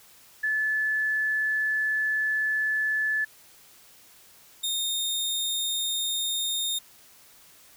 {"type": "tone pair in turn", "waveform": ["sine", "sawtooth"], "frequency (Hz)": [1732, 3670], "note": ["A6", "A#7"], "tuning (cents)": [-28, -28], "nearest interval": "octave + minor second", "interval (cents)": 1300, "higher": "second", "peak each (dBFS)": -23, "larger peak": "neither", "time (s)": [[0.43, 3.25], [4.63, 6.79]], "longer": "first", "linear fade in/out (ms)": 10, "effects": ["white hiss -54 dBFS RMS until 7.76 s"]}